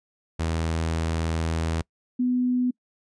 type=tone pair in turn; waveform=sawtooth / sine; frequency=81.5 / 249.1 Hz; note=E2 / B3; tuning=-19 / +15 cents; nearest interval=octave + perfect fifth; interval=1934 cents; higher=second; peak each=-20 dBFS; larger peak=neither; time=0.39-1.82 / 2.19-2.71 s; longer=first; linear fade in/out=10 ms; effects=noise-tail reverb RT60 0.1 s tail -26 dB re dry + resampled to 22050 Hz